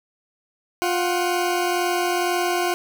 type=tone pair together; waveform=20% pulse; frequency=353 / 748 Hz; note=F4 / F#5; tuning=+19 / +19 cents; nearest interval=octave + minor second; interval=1300 cents; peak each=-16 / -22 dBFS; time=0.82-2.74 s; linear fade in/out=0 ms; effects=none